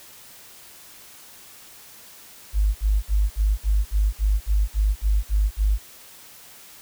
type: tone bursts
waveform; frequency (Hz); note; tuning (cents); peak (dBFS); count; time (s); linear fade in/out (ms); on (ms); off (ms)
sine; 51.2; G#1; -24; -16; 12; 2.53-5.786; 50; 220; 56
effects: white hiss -46 dBFS RMS until 6.81 s